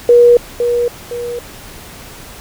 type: tone with echo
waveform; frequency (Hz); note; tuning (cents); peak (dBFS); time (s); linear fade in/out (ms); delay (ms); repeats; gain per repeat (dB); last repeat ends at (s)
sine; 480; B4; -49; -3; 0.09-0.37; 2; 510; 2; -8; 1.39
effects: pink hiss -34 dBFS RMS until 2.4 s

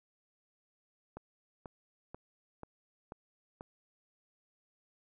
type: click train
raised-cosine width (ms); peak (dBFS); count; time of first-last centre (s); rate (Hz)
1; -30; 6; 1.17-3.609; 2.05
effects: none

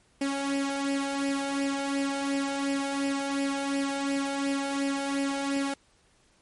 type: tone with flanger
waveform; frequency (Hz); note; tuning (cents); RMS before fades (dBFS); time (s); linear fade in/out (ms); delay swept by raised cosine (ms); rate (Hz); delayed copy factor
sawtooth; 277.2; C#4; 0; -29; 0.21-5.74; 5; 0.38 to 1.38; 2.8; +0.65
effects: pink hiss -64 dBFS RMS until 6.41 s + MP3 48 kbps

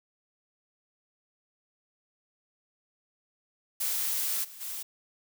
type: noise with level steps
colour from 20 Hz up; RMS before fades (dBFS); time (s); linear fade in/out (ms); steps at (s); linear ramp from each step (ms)
blue; -30 / -47 / -37; 3.8-4.83; 10; 4.43 / 4.6; 20
effects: none

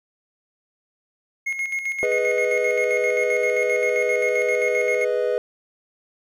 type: tone with tremolo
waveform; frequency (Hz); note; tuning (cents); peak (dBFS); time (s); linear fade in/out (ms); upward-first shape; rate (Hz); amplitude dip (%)
triangle; 2159; C#7; -46; -20; 1.46-5.05; 10; square; 7.6; 55
type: chord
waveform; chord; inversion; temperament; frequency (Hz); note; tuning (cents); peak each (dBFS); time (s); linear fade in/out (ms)
triangle; G# minor; none; equal; 415.3 / 493.9 / 622.3; G#4 / B4 / D#5; 0 / 0 / 0; -23 / -20 / -24; 2.03-5.38; 0
effects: none

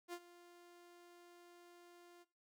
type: tone with ADSR envelope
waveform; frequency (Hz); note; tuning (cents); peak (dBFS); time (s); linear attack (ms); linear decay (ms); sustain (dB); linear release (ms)
sawtooth; 349.2; F4; 0; -39; 0.08-2.25; 51; 58; -17; 33
effects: noise-tail reverb RT60 0.3 s tail -17 dB re dry

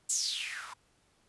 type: noise with band-pass filter sweep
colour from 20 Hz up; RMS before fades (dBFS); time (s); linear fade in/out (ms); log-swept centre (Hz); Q
blue; -35; 0.09-0.74; 10; 8000 to 950; 6.4
effects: pink hiss -69 dBFS RMS until 1.28 s + resampled to 24000 Hz

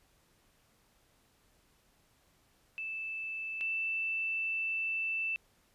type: tone pair in turn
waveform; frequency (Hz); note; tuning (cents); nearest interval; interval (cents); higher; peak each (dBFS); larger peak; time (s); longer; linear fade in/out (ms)
sine; 2637 / 2654; E7 / E7; 0 / +11; unison; 11; second; -36 / -31; second; 2.78-3.61 / 3.61-5.36; second; 0
effects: pink hiss -69 dBFS RMS until 5.74 s + resampled to 32000 Hz

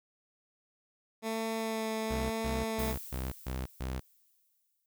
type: tone with vibrato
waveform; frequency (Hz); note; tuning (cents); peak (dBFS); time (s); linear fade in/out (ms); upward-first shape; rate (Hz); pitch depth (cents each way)
15% pulse; 222.2; A3; +17; -26; 1.22-2.95; 50; sine; 1; 13
type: tone bursts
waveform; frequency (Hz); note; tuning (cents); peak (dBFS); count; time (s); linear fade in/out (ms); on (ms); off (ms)
sawtooth; 64.5; C2; -24; -30; 6; 2.1-4; 10; 200; 140
type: noise with exponential decay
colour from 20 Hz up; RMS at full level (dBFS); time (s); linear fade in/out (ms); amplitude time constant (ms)
violet; -40; 2.79-4.86; 2; 450
effects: none

